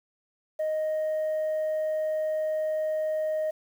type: tone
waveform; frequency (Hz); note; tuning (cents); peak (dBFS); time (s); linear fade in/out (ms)
sine; 622.3; D#5; 0; -23; 0.59-3.51; 10
effects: tanh soft clip ceiling -24 dBFS + 9-bit